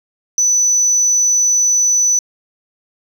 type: tone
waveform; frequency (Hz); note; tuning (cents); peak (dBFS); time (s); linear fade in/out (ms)
sine; 5980; F#8; +17; -8; 0.38-2.19; 2
effects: tanh soft clip ceiling -9 dBFS